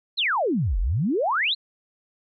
sine exponential two-way sweep, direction down then up, 4335 to 38.89 to 4335 Hz, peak -20 dBFS, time 0.17-1.55 s, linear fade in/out 20 ms, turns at 0.79 s, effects none

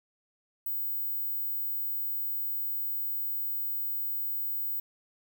sine tone, 16000 Hz, B9, 21 cents sharp, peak -29 dBFS, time 0.66-4.8 s, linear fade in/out 5 ms, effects none

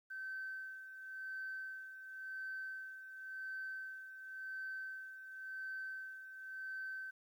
sine tone with tremolo, 1541 Hz, G6, 30 cents flat, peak -40 dBFS, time 0.1-7.11 s, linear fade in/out 10 ms, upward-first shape sine, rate 0.93 Hz, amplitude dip 65%, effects tanh soft clip ceiling -37 dBFS + 12-bit

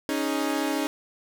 sawtooth chord, C# suspended second, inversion none, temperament equal, 277.2 / 311.1 / 415.3 Hz, C#4 / D#4 / G#4, 0 / 0 / 0 cents, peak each -24 / -24 / -30 dBFS, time 0.09-0.87 s, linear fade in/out 0 ms, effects none

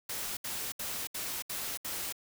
white noise bursts, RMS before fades -37 dBFS, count 6, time 0.09-2.125 s, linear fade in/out 5 ms, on 280 ms, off 71 ms, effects none

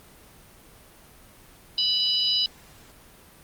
harmonic tone, 988 Hz, B5, in tune, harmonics 3 / 4 / 5, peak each -25 / -25 / -25 dBFS, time 1.78-2.46 s, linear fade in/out 2 ms, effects pink hiss -51 dBFS RMS until 3.43 s + Opus 32 kbps

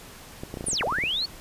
clicks, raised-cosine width 2 ms, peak -20 dBFS, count 12, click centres 0.435 / 0.541 / 0.572 / 0.609 / 0.642 / 0.684 / 0.732 / 0.81 / 0.873 / 0.924 / 0.986 / 1.038 s
sine linear two-way sweep, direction down then up, 10260 to 415.3 to 4522 Hz, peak -24 dBFS, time 0.66-1.26 s, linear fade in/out 10 ms, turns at 0.84 s
effects pink hiss -45 dBFS RMS until 1.4 s + resampled to 32000 Hz

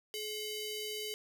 sawtooth ring-modulated tone, 1715 Hz, A6, 45 cents flat, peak -31 dBFS, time 0.14-1.14 s, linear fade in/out 0 ms, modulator 1290 Hz, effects none

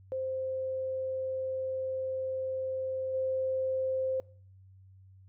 sine tone with level steps, 523.3 Hz, C5, in tune, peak -31 / -28 dBFS, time 0.12-4.2 s, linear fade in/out 0 ms, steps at 3.13 s, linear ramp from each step 20 ms, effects noise-tail reverb RT60 0.5 s tail -24 dB re dry + added 95 Hz sine -53 dBFS peak until 5.28 s

